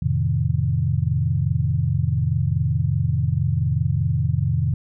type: chord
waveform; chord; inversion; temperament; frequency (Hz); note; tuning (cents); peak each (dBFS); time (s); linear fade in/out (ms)
sine; F dominant seventh; none; equal; 87.31 / 110 / 130.81 / 155.56; F2 / A2 / C3 / Eb3; 0 / 0 / 0 / 0; -24 / -24 / -22 / -24; 0.02-4.74; 5
effects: none